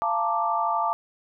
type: chord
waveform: sine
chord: Bb major seventh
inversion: second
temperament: equal with one note detuned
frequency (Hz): 688.8 / 880 / 932.3 / 1174.7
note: F5 / A5 / Bb5 / D6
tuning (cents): -24 / 0 / 0 / 0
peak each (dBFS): -28 / -26 / -32 / -26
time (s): 0.02-0.93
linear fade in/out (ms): 0
effects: none